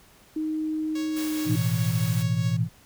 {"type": "tone with pitch glide", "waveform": "sine", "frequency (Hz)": [311.8, 308], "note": ["D#4", "D#4"], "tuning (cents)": [4, -17], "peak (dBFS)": -25, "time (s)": [0.36, 1.56], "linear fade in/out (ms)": 5, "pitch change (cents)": -21, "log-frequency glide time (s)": [1.1, 1.38]}
{"type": "tone with tremolo", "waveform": "5% pulse", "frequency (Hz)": 554, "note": "C#5", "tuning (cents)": -1, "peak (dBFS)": -25, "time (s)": [0.95, 2.57], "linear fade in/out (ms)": 5, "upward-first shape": "triangle", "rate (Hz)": 4.8, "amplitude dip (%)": 50}
{"type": "noise", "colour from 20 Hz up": "white", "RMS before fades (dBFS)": -38, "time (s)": [1.16, 2.23], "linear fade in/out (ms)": 10}
{"type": "chord", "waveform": "sine", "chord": "A suspended second", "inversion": "none", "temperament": "just", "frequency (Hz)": [110, 123.75, 165], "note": ["A2", "B2", "E3"], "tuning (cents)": [0, 4, 2], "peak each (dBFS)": -26, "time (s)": [1.45, 2.69], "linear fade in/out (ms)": 50}
{"effects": ["pink hiss -55 dBFS RMS until 2.85 s"]}